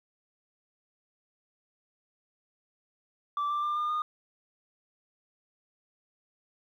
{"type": "tone with pitch steps", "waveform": "sine", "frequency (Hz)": [1165, 1179.2, 1193.6, 1208.2, 1222.9], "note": ["D6", "D6", "D6", "D6", "D#6"], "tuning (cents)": [-14, 7, 28, 49, -30], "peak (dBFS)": -25, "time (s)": [3.37, 4.02], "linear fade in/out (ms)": 2, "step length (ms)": 130, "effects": ["tanh soft clip ceiling -26 dBFS", "11-bit"]}